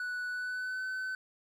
triangle tone with pitch glide, 1480 to 1519 Hz, F#6 to F#6, 0 to +45 cents, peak -32 dBFS, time 0-1.15 s, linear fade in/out 2 ms, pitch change +45 cents, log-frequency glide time 0.29-0.84 s, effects none

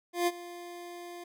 25% pulse tone with ADSR envelope, 349.2 Hz, F4, in tune, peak -20 dBFS, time 0.13-1.24 s, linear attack 140 ms, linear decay 39 ms, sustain -18 dB, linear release 6 ms, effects none

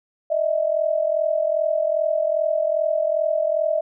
sine tone pair together, 610 / 652.5 Hz, D#5 / E5, -34 / -18 cents, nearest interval minor second, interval 116 cents, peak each -21 dBFS, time 0.3-3.81 s, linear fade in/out 10 ms, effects none

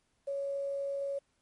sine tone with quantisation, 557 Hz, C#5, 8 cents sharp, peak -32 dBFS, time 0.27-1.19 s, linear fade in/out 10 ms, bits 10, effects pink hiss -75 dBFS RMS until 1.41 s + MP3 48 kbps

